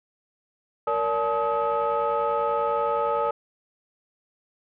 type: tone cluster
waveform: sine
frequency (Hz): 465.4 / 575 / 862 / 1269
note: A#4 / D5 / A5 / D#6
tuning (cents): -3 / -37 / -36 / +34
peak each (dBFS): -26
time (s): 0.87-3.31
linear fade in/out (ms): 5
effects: tanh soft clip ceiling -16 dBFS